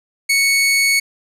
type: tone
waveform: sawtooth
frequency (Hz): 2217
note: C#7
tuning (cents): 0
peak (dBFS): -9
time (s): 0.29-1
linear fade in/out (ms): 10
effects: resampled to 32000 Hz + 8-bit